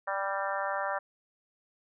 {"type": "harmonic tone with a mistuned harmonic", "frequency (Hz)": 196, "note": "G3", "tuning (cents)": 0, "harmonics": [3, 4, 5, 6, 7, 8, 9], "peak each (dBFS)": [-35, -36, -37, -38, -38, -39, -40], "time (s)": [0.07, 0.99], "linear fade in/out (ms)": 10, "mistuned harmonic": 9, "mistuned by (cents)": 31, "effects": []}